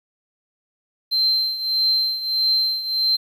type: tone with tremolo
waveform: triangle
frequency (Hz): 4121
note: C8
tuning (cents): -27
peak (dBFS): -12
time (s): 1.11-3.17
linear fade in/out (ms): 20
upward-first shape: triangle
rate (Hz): 1.6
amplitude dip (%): 80
effects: tanh soft clip ceiling -12 dBFS + 9-bit